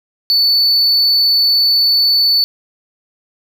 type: tone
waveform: triangle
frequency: 4481 Hz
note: C#8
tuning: 18 cents sharp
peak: -8 dBFS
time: 0.3-2.44 s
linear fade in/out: 0 ms
effects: none